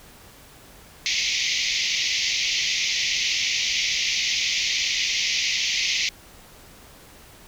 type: band-pass noise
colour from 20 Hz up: pink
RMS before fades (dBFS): -24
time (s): 1.06-6.09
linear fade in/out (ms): 0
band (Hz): 2000 to 6500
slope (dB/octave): 96
effects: pink hiss -48 dBFS RMS until 7.47 s